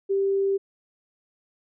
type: tone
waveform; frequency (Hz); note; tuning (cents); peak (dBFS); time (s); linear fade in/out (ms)
sine; 392.4; G4; +2; -20; 0.09-0.58; 20
effects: none